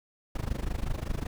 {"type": "noise with amplitude modulation", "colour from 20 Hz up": "brown", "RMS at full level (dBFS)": -28, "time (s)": [0.35, 1.27], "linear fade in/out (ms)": 5, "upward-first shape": "sine", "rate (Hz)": 25.4, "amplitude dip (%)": 90, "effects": []}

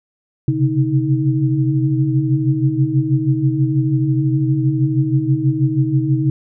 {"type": "tone cluster", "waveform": "sine", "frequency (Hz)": [129, 135, 141.4, 315.6], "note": ["C3", "C#3", "C#3", "D#4"], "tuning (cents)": [-24, -45, 35, 25], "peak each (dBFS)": -19, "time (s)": [0.48, 6.3], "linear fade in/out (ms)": 2, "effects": []}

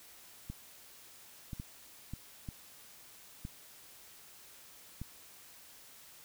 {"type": "clicks", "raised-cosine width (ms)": 5, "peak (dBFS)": -28, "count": 7, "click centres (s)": [0.5, 1.532, 1.599, 2.136, 2.488, 3.451, 5.016], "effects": ["white hiss -56 dBFS RMS until 6.24 s"]}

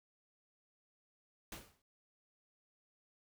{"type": "noise with exponential decay", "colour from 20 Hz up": "pink", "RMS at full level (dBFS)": -44, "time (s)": [1.52, 1.82], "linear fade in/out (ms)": 2, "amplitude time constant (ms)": 64, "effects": []}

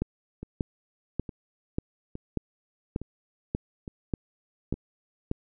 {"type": "two click trains", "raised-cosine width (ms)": 3, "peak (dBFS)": [-14, -24], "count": [10, 6], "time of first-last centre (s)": [[0.02, 5.314], [0.43, 4.74]], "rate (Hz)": [1.7, 1.16], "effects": []}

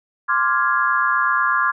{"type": "chord", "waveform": "sine", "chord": "D half-diminished seventh", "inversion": "third", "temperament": "equal", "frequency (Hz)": [1046.5, 1174.7, 1396.9, 1661.2], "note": ["C6", "D6", "F6", "Ab6"], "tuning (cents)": [0, 0, 0, 0], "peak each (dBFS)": -21, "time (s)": [0.28, 1.72], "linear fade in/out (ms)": 20, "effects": []}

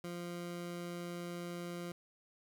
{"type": "tone", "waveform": "20% pulse", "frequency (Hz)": 174, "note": "F3", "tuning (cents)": -6, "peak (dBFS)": -36, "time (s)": [0.04, 1.92], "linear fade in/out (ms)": 2, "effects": []}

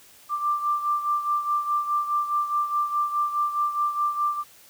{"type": "beating tone pair", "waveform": "sine", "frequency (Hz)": [1181, 1185.8], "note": ["D6", "D6"], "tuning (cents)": [9, 16], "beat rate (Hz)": 4.8, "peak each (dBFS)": [-23, -29], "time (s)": [0.29, 4.44], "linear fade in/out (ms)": 50, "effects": ["white hiss -52 dBFS RMS until 4.69 s"]}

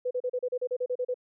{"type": "tone bursts", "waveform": "sine", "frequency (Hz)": 498.8, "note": "B4", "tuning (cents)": 17, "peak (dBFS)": -26, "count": 12, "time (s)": [0.05, 1.143], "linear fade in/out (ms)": 10, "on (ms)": 59, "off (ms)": 35, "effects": []}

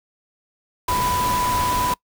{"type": "tone in noise", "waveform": "sine", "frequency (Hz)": 992, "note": "B5", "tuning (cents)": 7, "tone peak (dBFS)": -20, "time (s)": [0.88, 1.94], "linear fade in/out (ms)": 5, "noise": "pink", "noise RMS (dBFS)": -26, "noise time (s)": [0.88, 1.94], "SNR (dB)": 3, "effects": ["noise-tail reverb RT60 0.1 s tail -23 dB re dry"]}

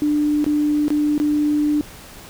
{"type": "tone with dropouts", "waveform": "sine", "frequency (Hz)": 297.2, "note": "D4", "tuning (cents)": 21, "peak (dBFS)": -15, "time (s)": [0.02, 1.81], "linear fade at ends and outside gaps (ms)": 0, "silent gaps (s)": [[0.443, 0.464], [0.881, 0.904], [1.179, 1.2]], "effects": ["pink hiss -40 dBFS RMS until 2.29 s"]}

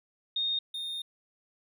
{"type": "tone pair in turn", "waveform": ["sine", "triangle"], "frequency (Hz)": [3692, 3666], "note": ["A#7", "A#7"], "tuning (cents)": [-17, -30], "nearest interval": "unison", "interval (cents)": 13, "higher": "first", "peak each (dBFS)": [-27, -32], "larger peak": "first", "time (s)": [[0.36, 0.59], [0.74, 1.02]], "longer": "second", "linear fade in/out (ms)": 5, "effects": []}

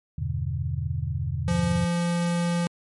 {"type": "chord", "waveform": "sine", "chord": "E minor seventh", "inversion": "none", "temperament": "equal with one note detuned", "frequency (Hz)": [82.41, 98.74, 123.47, 146.83], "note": ["E2", "G2", "B2", "D3"], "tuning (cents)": [0, 13, 0, 0], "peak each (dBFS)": [-30, -32, -30, -31], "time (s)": [0.18, 1.85], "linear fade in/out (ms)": 5}
{"type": "tone", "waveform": "square", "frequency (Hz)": 172.5, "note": "F3", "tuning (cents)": -21, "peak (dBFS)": -23, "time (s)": [1.48, 2.67], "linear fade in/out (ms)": 0}
{"effects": ["MP3 48 kbps"]}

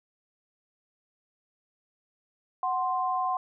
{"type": "tone pair together", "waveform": "sine", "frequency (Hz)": [742.1, 1046.5], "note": ["F#5", "C6"], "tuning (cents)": [5, 0], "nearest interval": "tritone", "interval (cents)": 595, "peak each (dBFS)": -28, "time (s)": [2.63, 3.37], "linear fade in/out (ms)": 2, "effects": []}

